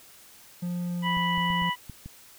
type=tone with pitch glide; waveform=triangle; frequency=176.1 to 173.88 Hz; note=F3 to F3; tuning=+15 to -7 cents; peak=-26 dBFS; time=0.62-1.7 s; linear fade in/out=10 ms; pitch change=-22 cents; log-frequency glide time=0.79-1.21 s
type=harmonic tone; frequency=985 Hz; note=B5; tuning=5 cents flat; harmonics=1 / 2 / 3; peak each=-27 / -30 / -32 dBFS; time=1.02-1.76 s; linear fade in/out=50 ms
type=clicks; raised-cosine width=5 ms; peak=-27 dBFS; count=6; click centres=1.171 / 1.379 / 1.503 / 1.621 / 1.897 / 2.06 s
effects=white hiss -52 dBFS RMS until 2.38 s